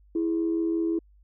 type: tone pair together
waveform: sine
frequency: 329.6 / 415.3 Hz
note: E4 / G#4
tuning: 0 / 0 cents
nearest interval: major third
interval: 400 cents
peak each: -23 / -32 dBFS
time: 0.15-0.99 s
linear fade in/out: 5 ms
effects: tanh soft clip ceiling -16 dBFS + added 50 Hz sine -54 dBFS peak until 1.23 s